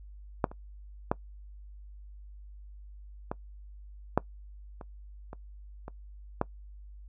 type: clicks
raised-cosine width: 1 ms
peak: -10 / -30 / -11 / -18 / -8 / -28 / -27 / -26 / -12 dBFS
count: 9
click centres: 0.442 / 0.515 / 1.115 / 3.315 / 4.176 / 4.812 / 5.331 / 5.881 / 6.414 s
effects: noise-tail reverb RT60 0.1 s tail -21 dB re dry + added 50 Hz sine -45 dBFS peak until 7.08 s